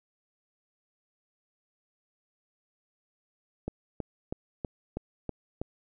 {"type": "click train", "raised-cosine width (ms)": 2, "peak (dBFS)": -19, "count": 7, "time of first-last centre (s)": [3.68, 5.615], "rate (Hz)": 3.1, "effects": []}